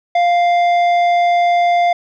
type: tone with tanh clipping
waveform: sine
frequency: 698.5 Hz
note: F5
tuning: in tune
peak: -12 dBFS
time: 0.15-1.93 s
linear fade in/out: 5 ms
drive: 10 dB
effects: none